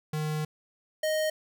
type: tone pair in turn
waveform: square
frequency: 153.5 / 622 Hz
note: D#3 / D#5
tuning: -23 / -1 cents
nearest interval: 2 octaves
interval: 2422 cents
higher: second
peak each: -29 / -26 dBFS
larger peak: second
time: 0.13-0.45 / 1.03-1.3 s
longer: first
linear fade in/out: 5 ms
effects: none